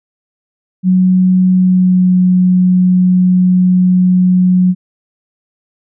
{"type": "tone with pitch glide", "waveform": "sine", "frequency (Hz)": [184.5, 182.49], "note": ["F#3", "F#3"], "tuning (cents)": [-5, -24], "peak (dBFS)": -6, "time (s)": [0.83, 4.75], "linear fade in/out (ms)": 50, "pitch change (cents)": -19, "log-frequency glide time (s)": [1.52, 2.15], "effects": []}